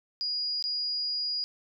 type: tone with dropouts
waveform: sine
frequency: 4881 Hz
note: D#8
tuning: 34 cents flat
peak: -28 dBFS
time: 0.21-1.44 s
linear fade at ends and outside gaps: 0 ms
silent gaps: 0.625-0.64 s
effects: none